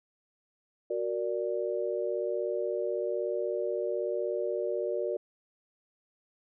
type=chord; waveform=sine; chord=Gb augmented; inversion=none; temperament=equal; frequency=370 / 466.2 / 587.3 Hz; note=Gb4 / Bb4 / D5; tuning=0 / 0 / 0 cents; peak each=-33 dBFS; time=0.9-5.17 s; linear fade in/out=5 ms; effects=none